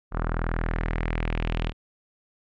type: tone with low-pass filter sweep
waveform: sawtooth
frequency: 40.69 Hz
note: E1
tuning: 22 cents flat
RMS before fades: -27 dBFS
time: 0.11-1.73 s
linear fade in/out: 50 ms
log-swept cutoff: 1300 to 3100 Hz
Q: 2.8
effects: none